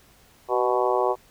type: harmonic tone with a mistuned harmonic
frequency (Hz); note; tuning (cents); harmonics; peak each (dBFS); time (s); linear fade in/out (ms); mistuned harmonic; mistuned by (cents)
123.47; B2; 0; 3 / 4 / 5 / 6 / 7 / 8 / 9; -25 / -26 / -27 / -28 / -28 / -29 / -30; 0.48-1.16; 50; 3; +40
effects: pink hiss -56 dBFS RMS until 1.3 s